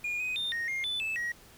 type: tone with pitch steps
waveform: triangle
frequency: 2431 / 2504 / 3623 / 1861 / 2123 / 3497 / 2624 / 1901 Hz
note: D#7 / D#7 / A7 / A#6 / C7 / A7 / E7 / A#6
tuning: -41 / +10 / +50 / -3 / +25 / -11 / -9 / +33 cents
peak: -28 dBFS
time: 0.04-1.32 s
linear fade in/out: 5 ms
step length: 160 ms
effects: tanh soft clip ceiling -24 dBFS + pink hiss -55 dBFS RMS until 1.57 s